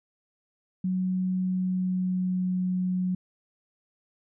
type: tone with pitch glide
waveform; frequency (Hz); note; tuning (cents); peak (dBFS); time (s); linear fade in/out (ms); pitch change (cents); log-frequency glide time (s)
sine; 185 to 183.19; F#3 to F#3; 0 to -17; -24; 0.84-3.15; 5; -17; 1.37-2.55
effects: none